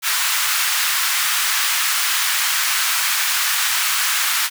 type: high-pass noise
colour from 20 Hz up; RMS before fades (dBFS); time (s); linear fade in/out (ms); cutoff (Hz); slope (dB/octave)
pink; -19; 0.02-4.5; 50; 1200; 24
effects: none